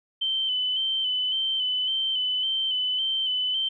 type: tone with vibrato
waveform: sine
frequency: 3063 Hz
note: G7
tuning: 41 cents flat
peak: -23 dBFS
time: 0.21-3.69 s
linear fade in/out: 10 ms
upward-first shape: square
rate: 1.8 Hz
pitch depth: 30 cents each way
effects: none